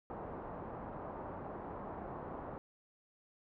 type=low-pass noise; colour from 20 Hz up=white; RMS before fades=-45 dBFS; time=0.1-2.58 s; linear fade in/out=0 ms; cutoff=1000 Hz; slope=24 dB/octave; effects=none